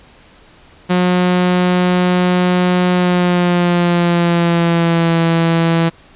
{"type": "tone with pitch glide", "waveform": "sawtooth", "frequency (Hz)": [180, 166.02], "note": ["F#3", "E3"], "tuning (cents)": [-47, 13], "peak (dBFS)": -7, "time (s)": [0.89, 5.9], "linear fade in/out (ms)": 20, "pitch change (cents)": -140, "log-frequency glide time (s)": [2.92, 5.2], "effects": ["pink hiss -45 dBFS RMS until 6.15 s", "resampled to 8000 Hz"]}